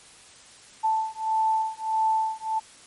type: beating tone pair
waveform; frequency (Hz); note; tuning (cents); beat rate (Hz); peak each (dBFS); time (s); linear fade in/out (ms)
sine; 880 / 881.6; A5 / A5; 0 / +3; 1.6; -25; 0.83-2.6; 20
effects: white hiss -50 dBFS RMS until 2.86 s + MP3 48 kbps